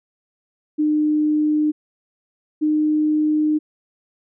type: tone pair in turn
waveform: sine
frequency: 303.1 / 305.2 Hz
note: D#4 / D#4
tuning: -45 / -33 cents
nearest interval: unison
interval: 12 cents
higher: second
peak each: -15 dBFS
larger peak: neither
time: 0.78-1.72 / 2.61-3.59 s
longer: second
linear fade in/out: 20 ms
effects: none